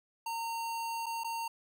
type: tone with dropouts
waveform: square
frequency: 918 Hz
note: A#5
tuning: 27 cents flat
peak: -35 dBFS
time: 0.26-1.48 s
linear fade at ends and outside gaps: 5 ms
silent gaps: 1.06-1.064 / 1.236-1.244 s
effects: none